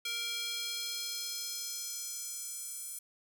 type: tone with high-pass filter sweep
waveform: square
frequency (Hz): 467.3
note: A#4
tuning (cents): +4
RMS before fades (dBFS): -39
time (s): 0.05-2.99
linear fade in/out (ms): 5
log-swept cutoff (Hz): 2800 to 9400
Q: 1.8
effects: 11-bit